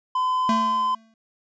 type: tone with pitch glide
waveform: triangle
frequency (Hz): 1018 to 1023.9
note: C6 to C6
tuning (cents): -48 to -38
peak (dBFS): -18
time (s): 0.15-0.95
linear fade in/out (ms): 5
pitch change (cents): +10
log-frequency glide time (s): 0.37-0.61
type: tone with exponential decay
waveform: square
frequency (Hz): 223.5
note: A3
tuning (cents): +27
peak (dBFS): -20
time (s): 0.49-1.14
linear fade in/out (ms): 2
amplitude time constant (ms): 140
effects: resampled to 16000 Hz